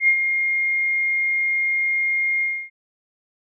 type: tone with ADSR envelope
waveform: sine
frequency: 2129 Hz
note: C7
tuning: 30 cents sharp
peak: -11 dBFS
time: 0-2.7 s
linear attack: 79 ms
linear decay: 74 ms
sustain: -7 dB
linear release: 280 ms
effects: none